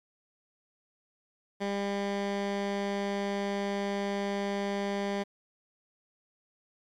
15% pulse tone with low-pass filter, 200 Hz, G3, 35 cents sharp, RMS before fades -32 dBFS, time 1.6-5.24 s, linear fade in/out 20 ms, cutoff 4900 Hz, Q 0.6, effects 10-bit

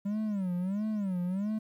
triangle tone with vibrato, 196 Hz, G3, in tune, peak -27 dBFS, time 0.05-1.59 s, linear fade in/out 10 ms, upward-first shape sine, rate 1.5 Hz, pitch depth 180 cents each way, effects 11-bit

